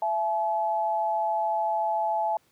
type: tone pair together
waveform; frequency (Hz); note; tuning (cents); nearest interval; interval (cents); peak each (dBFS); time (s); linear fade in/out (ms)
sine; 670 / 856.4; E5 / A5; +28 / -47; major third; 425; -28 / -25; 0.02-2.37; 2
effects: pink hiss -65 dBFS RMS until 2.51 s + high-pass 100 Hz 12 dB/octave